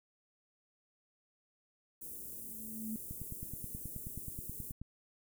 white band-stop noise, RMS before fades -46 dBFS, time 2.01-4.72 s, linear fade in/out 10 ms, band 430 to 9100 Hz, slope 24 dB/octave
sine tone with exponential growth, 220.2 Hz, A3, 2 cents sharp, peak -35 dBFS, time 2.08-2.96 s, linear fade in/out 2 ms, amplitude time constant 190 ms
click train, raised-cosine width 5 ms, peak -31 dBFS, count 17, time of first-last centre 3.11-4.816 s, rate 9.38 Hz
effects none

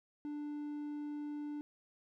triangle tone, 294.9 Hz, D4, 7 cents sharp, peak -37 dBFS, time 0.25-1.61 s, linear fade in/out 0 ms, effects none

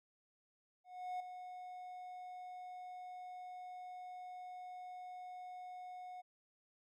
triangle tone with ADSR envelope, 729 Hz, F#5, 26 cents flat, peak -36 dBFS, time 0.84-6.22 s, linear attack 360 ms, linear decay 5 ms, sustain -9 dB, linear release 19 ms, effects none

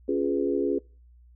sine chord, C# dominant seventh, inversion none, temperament equal, 277.2 / 349.2 / 415.3 / 493.9 Hz, C#4 / E#4 / G#4 / B4, 0 / 0 / 0 / 0 cents, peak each -28 / -28 / -27 / -32 dBFS, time 0.08-0.79 s, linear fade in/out 10 ms, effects noise-tail reverb RT60 0.4 s tail -26 dB re dry + added 60 Hz sine -51 dBFS peak until 1.35 s

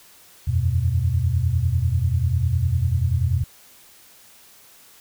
sine chord, E suspended second, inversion none, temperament equal, 82.41 / 92.5 / 123.47 Hz, E2 / F#2 / B2, 0 / 0 / 0 cents, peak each -22 dBFS, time 0.47-3.44 s, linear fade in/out 10 ms, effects white hiss -50 dBFS RMS until 5 s

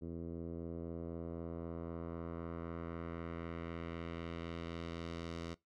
10% pulse tone with low-pass filter sweep, 83.9 Hz, E2, 31 cents sharp, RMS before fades -44 dBFS, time 0.01-5.55 s, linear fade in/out 20 ms, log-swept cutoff 360 to 5500 Hz, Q 1.1, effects noise-tail reverb RT60 0.2 s tail -22 dB re dry

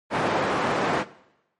white band-pass noise, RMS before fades -24 dBFS, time 0.1-1.05 s, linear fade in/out 50 ms, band 150 to 1100 Hz, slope 12 dB/octave, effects noise-tail reverb RT60 0.9 s tail -19 dB re dry + MP3 48 kbps

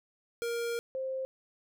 square / sine tone pair in turn, 469 / 526.4 Hz, A#4 / C5, +11 / +10 cents, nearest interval major second, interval 199 cents, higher second, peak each -32 / -32 dBFS, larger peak neither, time 0.42-0.79 / 0.95-1.25 s, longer first, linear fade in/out 0 ms, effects none

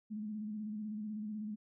sine tone with vibrato, 212.7 Hz, G#3, 42 cents sharp, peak -38 dBFS, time 0.1-1.56 s, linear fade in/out 20 ms, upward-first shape square, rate 16 Hz, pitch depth 39 cents each way, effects none

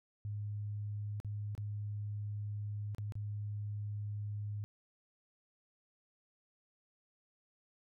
sine tone with dropouts, 103.83 Hz, G#2, in tune, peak -37 dBFS, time 0.25-4.64 s, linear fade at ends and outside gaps 0 ms, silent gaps 1.201-1.247 / 1.551-1.578 / 2.948-2.983 / 3.122-3.154 s, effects none

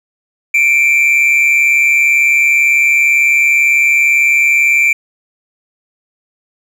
triangle tone with amplitude modulation, 2349 Hz, D7, in tune, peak -3 dBFS, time 0.54-4.93 s, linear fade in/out 5 ms, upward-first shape sine, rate 140 Hz, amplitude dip 65%, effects 7-bit

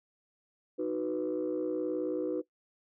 sine chord, B major, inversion first, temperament equal, 311.1 / 370 / 493.9 Hz, D#4 / F#4 / B4, 0 / 0 / 0 cents, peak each -33 / -33 / -33 dBFS, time 0.78-2.42 s, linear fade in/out 20 ms, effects noise-tail reverb RT60 0.1 s tail -18 dB re dry + tanh soft clip ceiling -24 dBFS

